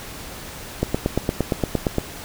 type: click train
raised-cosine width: 2 ms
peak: -5 dBFS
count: 11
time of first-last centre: 0.83-1.983 s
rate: 8.67 Hz
effects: pink hiss -36 dBFS RMS until 2.24 s